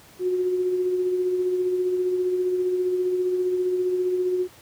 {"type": "tone with tremolo", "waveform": "sine", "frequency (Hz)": 364.6, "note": "F#4", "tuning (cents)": -25, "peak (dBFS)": -19, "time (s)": [0.19, 4.48], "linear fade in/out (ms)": 50, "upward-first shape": "sine", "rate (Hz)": 15, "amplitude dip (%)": 35, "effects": ["pink hiss -50 dBFS RMS until 4.61 s", "high-pass 80 Hz 12 dB/octave"]}